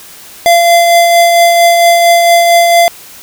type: tone with tremolo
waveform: square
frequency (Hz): 686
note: F5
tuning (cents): -31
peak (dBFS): -3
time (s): 0.46-2.88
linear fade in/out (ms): 0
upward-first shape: triangle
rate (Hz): 4.4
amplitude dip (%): 35
effects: white hiss -33 dBFS RMS until 3.22 s